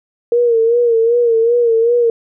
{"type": "tone with vibrato", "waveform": "sine", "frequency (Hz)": 466.2, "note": "A#4", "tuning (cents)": 0, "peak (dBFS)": -9, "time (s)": [0.32, 2.1], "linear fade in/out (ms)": 2, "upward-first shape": "sine", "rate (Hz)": 2.6, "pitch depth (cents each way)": 63, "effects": []}